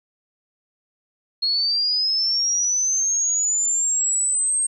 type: linear sweep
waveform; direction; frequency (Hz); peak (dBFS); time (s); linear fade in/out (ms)
sine; up; 4270 to 8490; -18; 1.42-4.67; 10
effects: 10-bit